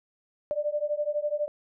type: beating tone pair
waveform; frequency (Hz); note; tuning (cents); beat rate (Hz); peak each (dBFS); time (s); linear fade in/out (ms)
sine; 587.3 / 599.3; D5 / D5; 0 / +35; 12; -29; 0.51-1.48; 0
effects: none